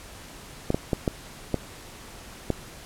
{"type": "clicks", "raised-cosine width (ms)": 2, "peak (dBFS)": -9, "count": 6, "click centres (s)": [0.704, 0.745, 0.932, 1.078, 1.543, 2.503], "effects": ["pink hiss -44 dBFS RMS until 2.85 s", "low-pass 12000 Hz 12 dB/octave"]}